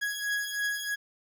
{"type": "beating tone pair", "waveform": "40% pulse", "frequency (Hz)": [1661.2, 1664.3], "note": ["G#6", "G#6"], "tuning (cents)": [0, 3], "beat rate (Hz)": 3.1, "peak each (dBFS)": [-33, -30], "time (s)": [0.01, 0.96], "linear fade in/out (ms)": 20, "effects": ["11-bit"]}